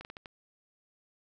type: slowing click train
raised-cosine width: 0.3 ms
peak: -28 dBFS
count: 5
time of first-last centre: 0.01-0.258 s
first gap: 39 ms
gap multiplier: 1.32
effects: none